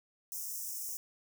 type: high-pass noise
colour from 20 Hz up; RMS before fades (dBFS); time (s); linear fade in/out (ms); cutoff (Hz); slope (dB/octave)
white; -40; 0.32-0.97; 0; 5300; 96
effects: none